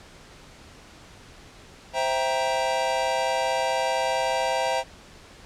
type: chord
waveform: square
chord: C dominant seventh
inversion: none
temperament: equal with one note detuned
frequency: 523.3 / 659.3 / 784 / 939.9 Hz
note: C5 / E5 / G5 / Bb5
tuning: 0 / 0 / 0 / +14 cents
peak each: -29 dBFS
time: 1.93-4.84 s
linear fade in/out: 50 ms
effects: pink hiss -48 dBFS RMS until 5.45 s + low-pass 7000 Hz 12 dB/octave